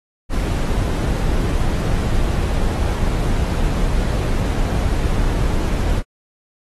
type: noise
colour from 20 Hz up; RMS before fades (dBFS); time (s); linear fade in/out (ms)
brown; -18; 0.29-6.03; 50
effects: AAC 32 kbps